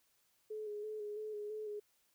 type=tone with vibrato; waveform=sine; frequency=423.4 Hz; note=G#4; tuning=33 cents sharp; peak=-40 dBFS; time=0.5-1.8 s; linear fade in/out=10 ms; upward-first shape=square; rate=3 Hz; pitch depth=27 cents each way; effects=white hiss -75 dBFS RMS until 2.14 s